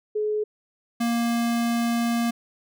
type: tone pair in turn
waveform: sine / square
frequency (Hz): 424.5 / 234.3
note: G#4 / A#3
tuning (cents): +38 / +9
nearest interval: minor seventh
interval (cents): 1029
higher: first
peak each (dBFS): -22 / -22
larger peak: neither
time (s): 0.15-0.44 / 1-2.31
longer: second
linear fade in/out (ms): 10
effects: none